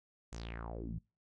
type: tone with low-pass filter sweep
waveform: sawtooth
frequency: 57.1 Hz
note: A#1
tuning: 35 cents flat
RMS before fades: -43 dBFS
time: 0.32-0.99 s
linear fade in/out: 10 ms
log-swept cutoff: 7800 to 130 Hz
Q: 5.1
effects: noise-tail reverb RT60 0.3 s tail -25 dB re dry